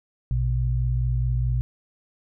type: tone pair together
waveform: sine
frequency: 58.76 / 123.47 Hz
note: A#1 / B2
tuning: +14 / 0 cents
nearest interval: octave + minor second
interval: 1286 cents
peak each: -23 dBFS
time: 0.31-1.61 s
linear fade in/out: 0 ms
effects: none